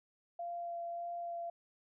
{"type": "tone with vibrato", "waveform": "sine", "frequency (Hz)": 688, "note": "F5", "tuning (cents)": -26, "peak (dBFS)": -38, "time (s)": [0.39, 1.5], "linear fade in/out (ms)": 5, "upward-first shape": "sine", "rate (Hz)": 1.7, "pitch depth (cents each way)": 10, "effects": []}